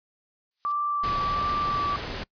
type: noise with exponential growth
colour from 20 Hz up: violet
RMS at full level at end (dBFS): -37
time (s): 0.51-0.72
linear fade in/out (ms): 1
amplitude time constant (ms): 44
type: tone with vibrato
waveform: sine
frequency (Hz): 1165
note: D6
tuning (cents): -14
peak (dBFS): -24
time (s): 0.65-1.96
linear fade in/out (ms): 0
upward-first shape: sine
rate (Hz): 1.4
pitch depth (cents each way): 14
type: noise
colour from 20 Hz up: pink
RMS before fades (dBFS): -33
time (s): 1.03-2.24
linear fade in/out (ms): 10
effects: noise-tail reverb RT60 0.1 s tail -24 dB re dry + resampled to 11025 Hz

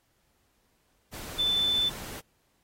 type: tone in noise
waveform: sine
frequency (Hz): 3520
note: A7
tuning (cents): 0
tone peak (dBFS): -23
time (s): 1.38-1.9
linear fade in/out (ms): 20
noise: pink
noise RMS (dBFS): -41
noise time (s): 1.12-2.21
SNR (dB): +15
effects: pink hiss -71 dBFS RMS until 2.63 s + AAC 48 kbps

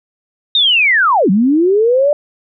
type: linear two-way sweep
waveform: sine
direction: down then up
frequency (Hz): 3743 to 177.9 to 599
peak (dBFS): -8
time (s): 0.55-2.13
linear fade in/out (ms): 2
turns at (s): 1.3
effects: none

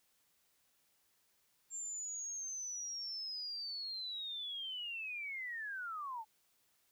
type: linear sweep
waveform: sine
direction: down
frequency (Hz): 7400 to 847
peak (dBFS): -40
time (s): 1.7-6.25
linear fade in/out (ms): 50
effects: white hiss -75 dBFS RMS until 6.91 s

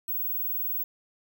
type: tone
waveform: sine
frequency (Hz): 15740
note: B9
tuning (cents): -7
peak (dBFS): -27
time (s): 0.08-0.84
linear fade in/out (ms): 10
effects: none

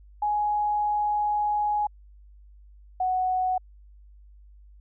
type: tone pair in turn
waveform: sine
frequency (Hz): 835 / 740.9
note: G#5 / F#5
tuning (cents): +9 / +2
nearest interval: major second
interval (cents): 207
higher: first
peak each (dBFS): -22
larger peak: neither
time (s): 0.22-1.87 / 3-3.58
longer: first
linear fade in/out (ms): 5
effects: added 50 Hz sine -48 dBFS peak until 4.8 s

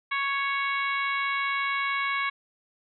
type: harmonic tone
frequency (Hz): 554.4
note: C#5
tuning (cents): 0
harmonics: 2 / 3 / 4 / 5 / 6 / 7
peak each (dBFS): -29 / -32 / -29 / -39 / -41 / -41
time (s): 0.11-2.3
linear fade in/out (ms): 10
effects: none

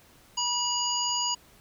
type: harmonic tone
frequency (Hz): 968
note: B5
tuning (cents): -35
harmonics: 1 / 3 / 5 / 7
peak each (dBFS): -31 / -31 / -31 / -31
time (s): 0.37-1.35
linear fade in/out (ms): 10
effects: pink hiss -57 dBFS RMS until 1.6 s

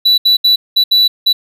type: tone bursts at uneven times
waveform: triangle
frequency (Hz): 3952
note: B7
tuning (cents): 0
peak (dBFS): -5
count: 6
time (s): 0.05-0.18 / 0.25-0.37 / 0.44-0.56 / 0.76-0.84 / 0.91-1.08 / 1.26-1.33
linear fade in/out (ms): 10
effects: none

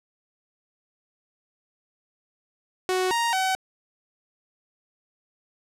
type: tone with pitch steps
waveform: sawtooth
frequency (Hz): 370.4 / 934 / 757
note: F#4 / A#5 / F#5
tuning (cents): +2 / +3 / +39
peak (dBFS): -18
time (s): 2.89-3.55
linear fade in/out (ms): 0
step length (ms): 220
effects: low-pass 11000 Hz 12 dB/octave

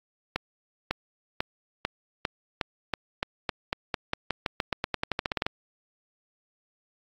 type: accelerating click train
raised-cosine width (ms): 0.3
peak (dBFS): -10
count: 26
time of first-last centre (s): 0.36-5.465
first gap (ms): 550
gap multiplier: 0.9
effects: AAC 64 kbps

